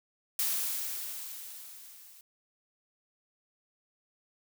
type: noise with level ramp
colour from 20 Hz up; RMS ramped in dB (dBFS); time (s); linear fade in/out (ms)
blue; -29 to -55; 0.39-2.21; 2
effects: none